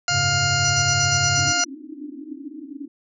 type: harmonic tone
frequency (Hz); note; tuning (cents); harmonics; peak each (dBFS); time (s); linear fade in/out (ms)
704; F5; +14; 1 / 2 / 3 / 4 / 6 / 7 / 8 / 9 / 10; -27 / -23 / -31 / -28 / -26 / -30 / -31 / -35 / -29; 0.08-1.64; 2
type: chord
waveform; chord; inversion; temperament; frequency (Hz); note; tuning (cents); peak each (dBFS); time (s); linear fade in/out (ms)
triangle; F# suspended second; none; equal; 92.5 / 103.83 / 138.59; F#2 / G#2 / C#3; 0 / 0 / 0; -29 / -25 / -24; 0.09-1.53; 50
type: tone bursts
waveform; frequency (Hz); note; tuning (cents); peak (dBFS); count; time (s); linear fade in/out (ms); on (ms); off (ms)
sine; 5870; F#8; -15; -21; 9; 0.64-1.649; 10; 65; 53
type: band-pass noise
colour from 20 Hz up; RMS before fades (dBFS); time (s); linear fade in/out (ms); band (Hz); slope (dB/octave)
white; -36; 1.37-2.88; 5; 270 to 310; 96
effects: none